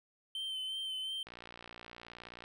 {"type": "tone with vibrato", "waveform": "triangle", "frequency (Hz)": 3092, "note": "G7", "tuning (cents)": -24, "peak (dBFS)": -35, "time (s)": [0.35, 1.23], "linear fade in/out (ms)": 2, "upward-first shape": "sine", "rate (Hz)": 2.8, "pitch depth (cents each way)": 27}
{"type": "click train", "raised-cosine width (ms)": 0.3, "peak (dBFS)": -32, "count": 70, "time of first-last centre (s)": [1.27, 2.439], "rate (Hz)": 59}
{"effects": []}